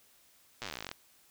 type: slowing click train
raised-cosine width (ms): 0.2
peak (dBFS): -21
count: 21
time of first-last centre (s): 0.62-0.914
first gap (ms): 8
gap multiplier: 1.06
effects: white hiss -64 dBFS RMS until 1.3 s